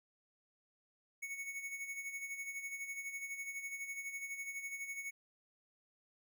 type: tone with tremolo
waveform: square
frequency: 2217 Hz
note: C#7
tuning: in tune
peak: -40 dBFS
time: 1.22-5.11 s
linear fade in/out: 10 ms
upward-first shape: sine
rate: 12 Hz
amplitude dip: 60%
effects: none